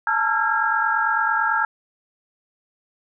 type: tone cluster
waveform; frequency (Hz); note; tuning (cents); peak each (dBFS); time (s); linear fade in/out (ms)
sine; 867 / 907 / 1332 / 1381 / 1635; A5 / A#5 / E6 / F6 / G#6; -26 / -48 / +18 / -20 / -28; -26 / -25 / -26 / -23 / -23; 0.07-1.65; 2
effects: none